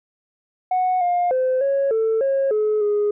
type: tone with pitch steps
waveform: sine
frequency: 737 / 708 / 515 / 552 / 445 / 544 / 426.8 / 414.9 Hz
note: F#5 / F5 / C5 / C#5 / A4 / C#5 / G#4 / G#4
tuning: -7 / +23 / -28 / -7 / +20 / -33 / +47 / -2 cents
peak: -15 dBFS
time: 0.71-3.11 s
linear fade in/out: 5 ms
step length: 300 ms
effects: tanh soft clip ceiling -14 dBFS